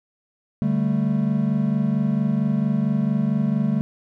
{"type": "chord", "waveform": "triangle", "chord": "D suspended fourth", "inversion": "none", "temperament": "just", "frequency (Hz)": [146.83, 195.78, 220.2], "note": ["D3", "G3", "A3"], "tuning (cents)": [0, -2, 2], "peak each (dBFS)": [-22, -21, -20], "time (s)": [0.62, 3.81], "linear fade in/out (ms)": 0, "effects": []}